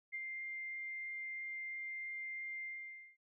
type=tone with ADSR envelope; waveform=sine; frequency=2101 Hz; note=C7; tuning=7 cents sharp; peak=-38 dBFS; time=0.12-3.17 s; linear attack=27 ms; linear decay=43 ms; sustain=-3 dB; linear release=530 ms; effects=none